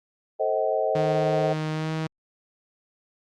sine chord, A diminished seventh, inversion none, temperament just, 440 / 528 / 633.6 / 760.3 Hz, A4 / C5 / Eb5 / Gb5, 0 / +16 / +31 / +47 cents, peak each -28 / -27 / -25 / -29 dBFS, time 0.39-1.54 s, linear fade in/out 20 ms
sawtooth tone with pitch glide, 155.56 to 158.65 Hz, D#3 to D#3, 0 to +34 cents, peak -22 dBFS, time 0.95-2.07 s, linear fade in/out 5 ms, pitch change +34 cents, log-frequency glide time 1.72-1.92 s
effects low-pass 5000 Hz 12 dB/octave + Opus 48 kbps

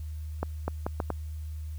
accelerating click train, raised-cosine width 1 ms, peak -15 dBFS, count 5, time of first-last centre 0.43-1.103 s, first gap 250 ms, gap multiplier 0.74, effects added 77 Hz sine -34 dBFS peak until 1.78 s + white hiss -60 dBFS RMS until 1.78 s

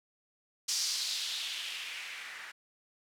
violet noise with low-pass filter sweep, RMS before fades -37 dBFS, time 0.68-2.52 s, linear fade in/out 10 ms, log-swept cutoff 5600 to 1700 Hz, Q 2.5, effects none

